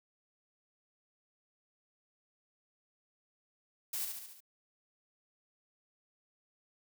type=noise with echo; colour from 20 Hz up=blue; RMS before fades=-37 dBFS; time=3.93-4.05 s; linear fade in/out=5 ms; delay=71 ms; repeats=5; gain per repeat=-4 dB; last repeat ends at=4.405 s; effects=none